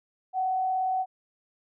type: tone with frequency modulation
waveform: sine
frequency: 750 Hz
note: F#5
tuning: 23 cents sharp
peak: -24 dBFS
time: 0.33-1.06 s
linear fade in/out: 50 ms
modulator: 37.1 Hz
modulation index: 0.27
effects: none